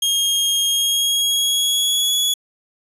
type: tone with pitch glide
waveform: sawtooth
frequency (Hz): 3246 to 3384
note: G#7 to G#7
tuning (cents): -40 to +32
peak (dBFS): -13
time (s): 0.02-2.34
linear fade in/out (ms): 5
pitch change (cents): +72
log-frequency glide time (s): 0.67-2.16
effects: resampled to 32000 Hz